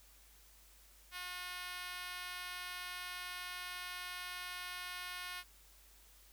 5% pulse tone with high-pass filter, 360 Hz, F#4, 47 cents flat, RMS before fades -45 dBFS, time 1.11-5.44 s, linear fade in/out 50 ms, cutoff 1100 Hz, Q 1.1, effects added 50 Hz sine -64 dBFS peak until 6.32 s + white hiss -64 dBFS RMS until 6.32 s

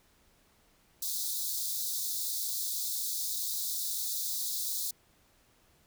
white high-pass noise, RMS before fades -34 dBFS, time 1.02-4.91 s, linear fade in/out 5 ms, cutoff 3600 Hz, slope 96 dB/octave, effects pink hiss -66 dBFS RMS until 5.86 s

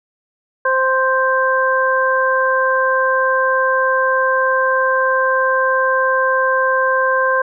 harmonic tone, 523.3 Hz, C5, in tune, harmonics 1 / 2 / 3, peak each -17 / -17 / -17 dBFS, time 0.65-7.42 s, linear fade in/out 5 ms, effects none

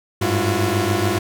sawtooth tone cluster, 97.6 / 104.7 / 337.2 / 362.7 Hz, G2 / G#2 / E4 / F#4, -7 / +15 / +39 / -34 cents, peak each -19 dBFS, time 0.21-1.19 s, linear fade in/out 10 ms, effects none

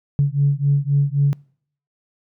sine beating tone pair, 140 / 143.8 Hz, C#3 / D3, +18 / -36 cents, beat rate 3.8 Hz, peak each -17 dBFS, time 0.19-1.33 s, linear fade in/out 0 ms, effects noise-tail reverb RT60 0.6 s tail -26 dB re dry + tanh soft clip ceiling -7 dBFS

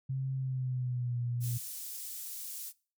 sine tone with pitch glide, 133.1 to 120.65 Hz, C3 to B2, +30 to -40 cents, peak -31 dBFS, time 0.09-1.58 s, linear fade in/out 10 ms, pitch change -170 cents, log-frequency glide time 0.34-1.18 s
pink high-pass noise, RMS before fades -42 dBFS, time 1.4-2.73 s, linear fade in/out 50 ms, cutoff 8900 Hz, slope 12 dB/octave
effects noise-tail reverb RT60 0.4 s tail -23 dB re dry

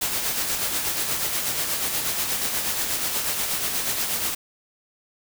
white noise with tremolo, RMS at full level -24 dBFS, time 0.01-4.35 s, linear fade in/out 10 ms, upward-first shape sine, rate 8.3 Hz, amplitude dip 40%, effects none

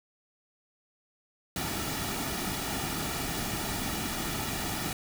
pink noise with comb filter, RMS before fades -33 dBFS, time 1.56-4.93 s, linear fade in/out 2 ms, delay 1.9 ms, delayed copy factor -0.55, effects none

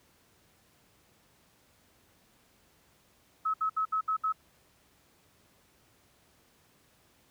sine tone bursts, 1288 Hz, E6, 41 cents flat, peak -26 dBFS, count 6, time 3.45-4.325 s, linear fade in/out 10 ms, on 90 ms, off 67 ms, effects pink hiss -65 dBFS RMS until 7.3 s + high-pass 60 Hz 12 dB/octave

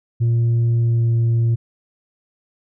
sine tone with pitch glide, 116.9 to 115.82 Hz, A#2 to A#2, +5 to -11 cents, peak -11 dBFS, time 0.2-1.56 s, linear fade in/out 20 ms, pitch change -16 cents, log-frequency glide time 0.77-1.11 s, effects tanh soft clip ceiling -13 dBFS

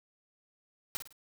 white noise with echo, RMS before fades -35 dBFS, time 0.95-0.97 s, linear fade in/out 0 ms, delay 52 ms, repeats 3, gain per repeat -8 dB, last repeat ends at 1.126 s, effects none

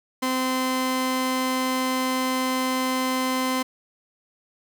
sawtooth tone pair together, 258.3 / 516.6 Hz, C4 / C5, -22 / -22 cents, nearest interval octave, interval 1200 cents, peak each -20 dBFS, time 0.22-3.63 s, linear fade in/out 10 ms, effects none

